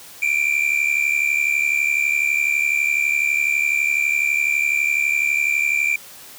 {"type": "tone pair together", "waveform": "triangle", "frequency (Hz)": [2328, 2400], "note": ["D7", "D7"], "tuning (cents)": [-16, 37], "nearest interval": "minor second", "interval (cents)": 53, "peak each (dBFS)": -18, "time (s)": [0.22, 5.96], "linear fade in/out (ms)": 5, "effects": ["white hiss -41 dBFS RMS until 6.38 s", "high-pass 60 Hz 12 dB/octave"]}